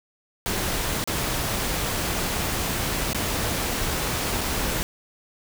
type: noise with dropouts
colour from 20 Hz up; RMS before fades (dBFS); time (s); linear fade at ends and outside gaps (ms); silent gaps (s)
pink; -26; 0.46-4.83; 0; 1.04-1.075 / 3.131-3.147 / 4.409-4.413
effects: none